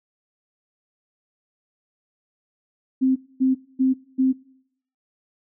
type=tone bursts; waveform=sine; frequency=261.6 Hz; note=C4; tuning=in tune; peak=-15 dBFS; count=4; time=3.01-4.33 s; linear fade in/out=20 ms; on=150 ms; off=240 ms; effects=noise-tail reverb RT60 0.7 s tail -22 dB re dry